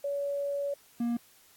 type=tone pair in turn; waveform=sine / triangle; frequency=566 / 236.5 Hz; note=C#5 / A#3; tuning=+36 / +25 cents; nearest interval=octave + minor third; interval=1511 cents; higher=first; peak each=-29 / -25 dBFS; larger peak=second; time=0.04-0.74 / 1-1.17 s; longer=first; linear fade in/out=5 ms; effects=white hiss -60 dBFS RMS until 1.56 s + AAC 64 kbps